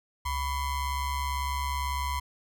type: ring-modulated tone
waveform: square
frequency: 529 Hz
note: C5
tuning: 19 cents sharp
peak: -26 dBFS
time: 0.25-2.2 s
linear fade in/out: 10 ms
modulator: 460 Hz
effects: none